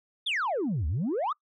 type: exponential two-way sweep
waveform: sine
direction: down then up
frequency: 3729 to 69.3 to 1322 Hz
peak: -24 dBFS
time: 0.26-1.33 s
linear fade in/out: 10 ms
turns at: 0.87 s
effects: noise-tail reverb RT60 0.1 s tail -25 dB re dry + tanh soft clip ceiling -24 dBFS